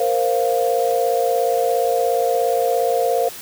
sine chord, Bb suspended second, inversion none, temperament equal, 466.2 / 523.3 / 698.5 Hz, Bb4 / C5 / F5, 0 / 0 / 0 cents, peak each -20 dBFS, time 0-3.29 s, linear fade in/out 5 ms, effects white hiss -35 dBFS RMS until 3.41 s

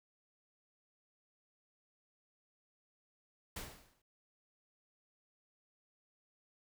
pink noise with exponential decay, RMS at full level -41 dBFS, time 3.56-4.02 s, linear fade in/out 5 ms, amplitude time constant 100 ms, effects noise-tail reverb RT60 0.2 s tail -23 dB re dry

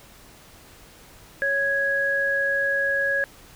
sine tone pair together, 554.4 / 1661.3 Hz, C#5 / G#6, 0 / 0 cents, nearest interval octave + perfect fifth, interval 1900 cents, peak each -27 / -21 dBFS, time 1.42-3.24 s, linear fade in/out 0 ms, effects pink hiss -49 dBFS RMS until 3.55 s

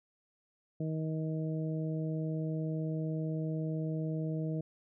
harmonic tone, 157.9 Hz, D#3, 26 cents sharp, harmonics 1 / 2 / 3 / 4, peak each -33 / -39 / -43 / -45 dBFS, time 0.8-4.61 s, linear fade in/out 5 ms, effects none

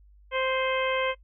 harmonic tone with a mistuned harmonic, 523.3 Hz, C5, in tune, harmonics 1 / 2 / 3 / 4 / 5 / 6, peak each -27 / -31 / -35 / -32 / -36 / -36 dBFS, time 0.31-1.15 s, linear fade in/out 50 ms, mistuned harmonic 5, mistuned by -30 cents, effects noise-tail reverb RT60 0.1 s tail -21 dB re dry + added 50 Hz sine -52 dBFS peak until 1.23 s

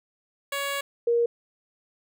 10% pulse / sine tone pair in turn, 560 / 470.9 Hz, C#5 / A#4, +18 / +18 cents, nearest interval minor third, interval 300 cents, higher first, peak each -19 dBFS, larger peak neither, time 0.52-0.81 / 1.07-1.26 s, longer first, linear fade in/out 5 ms, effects none

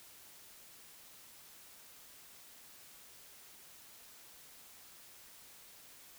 silence, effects white hiss -57 dBFS RMS until 6.18 s

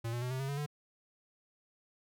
square tone with pitch steps, 115.5 / 120.27 / 125.23 / 130.4 / 135.78 / 141.38 / 147.21 Hz, A#2 / B2 / B2 / C3 / C#3 / C#3 / D3, -16 / -45 / +24 / -5 / -35 / +34 / +4 cents, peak -35 dBFS, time 0.04-0.663 s, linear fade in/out 10 ms, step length 89 ms, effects none

